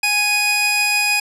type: tone pair together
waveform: sawtooth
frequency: 831.8 / 2489 Hz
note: G#5 / D#7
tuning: +2 / 0 cents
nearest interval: octave + perfect fifth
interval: 1898 cents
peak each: -20 / -12 dBFS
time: 0.03-1.2 s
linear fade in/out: 5 ms
effects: low-pass 12000 Hz 12 dB/octave